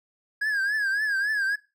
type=tone with vibrato; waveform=triangle; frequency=1650 Hz; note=G#6; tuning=12 cents flat; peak=-21 dBFS; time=0.41-1.56 s; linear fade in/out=10 ms; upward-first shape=triangle; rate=3.6 Hz; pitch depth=120 cents each way; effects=noise-tail reverb RT60 0.3 s tail -22 dB re dry